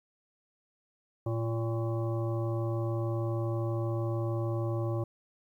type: harmonic tone with a mistuned harmonic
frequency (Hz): 114.5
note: A#2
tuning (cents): -31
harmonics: 1 / 3 / 5 / 7 / 9 / 10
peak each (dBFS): -30 / -35 / -38 / -46 / -48 / -47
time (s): 1.26-5.04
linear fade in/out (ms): 5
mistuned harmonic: 10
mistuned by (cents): -33
effects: 11-bit